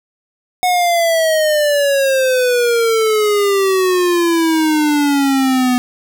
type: exponential sweep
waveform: square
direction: down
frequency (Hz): 733 to 246.9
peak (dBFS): -12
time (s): 0.63-5.78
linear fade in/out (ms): 0
effects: none